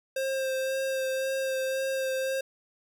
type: tone with vibrato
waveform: square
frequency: 530 Hz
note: C5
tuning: 22 cents sharp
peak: -28 dBFS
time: 0.16-2.41 s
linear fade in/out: 5 ms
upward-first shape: sine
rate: 1.9 Hz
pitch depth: 15 cents each way
effects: none